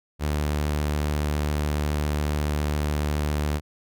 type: tone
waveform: sawtooth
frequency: 74.4 Hz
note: D2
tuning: 23 cents sharp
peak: -19 dBFS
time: 0.19-3.61 s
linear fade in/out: 50 ms
effects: none